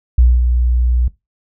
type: tone with ADSR envelope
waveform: sine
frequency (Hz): 60.8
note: B1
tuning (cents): -26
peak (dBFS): -5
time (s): 0.18-1.08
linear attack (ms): 5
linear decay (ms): 220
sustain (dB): -6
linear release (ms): 4
effects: noise-tail reverb RT60 0.2 s tail -18 dB re dry